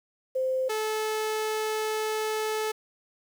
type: tone pair in turn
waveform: sine / sawtooth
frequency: 520 / 433.6 Hz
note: C5 / A4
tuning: -11 / -25 cents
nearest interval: minor third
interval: 314 cents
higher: first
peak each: -24 / -23 dBFS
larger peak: second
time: 0.35-0.69 / 0.69-2.72 s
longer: second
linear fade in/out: 10 ms
effects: 9-bit